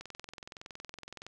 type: click train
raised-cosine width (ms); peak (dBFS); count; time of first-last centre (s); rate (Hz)
0.2; -27; 28; 0.01-1.266; 21.5
effects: none